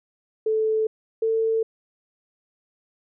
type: tone pair in turn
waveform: sine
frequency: 437.6 / 447.3 Hz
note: A4 / A4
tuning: -9 / +28 cents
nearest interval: unison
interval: 37 cents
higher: second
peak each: -19 dBFS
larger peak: neither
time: 0.46-0.87 / 1.22-1.63 s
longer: neither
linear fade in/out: 5 ms
effects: none